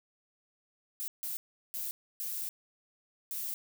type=noise bursts at uneven times; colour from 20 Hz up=violet; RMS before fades=-37 dBFS; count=5; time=1-1.08 / 1.23-1.37 / 1.74-1.91 / 2.2-2.49 / 3.31-3.54 s; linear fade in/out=0 ms; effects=none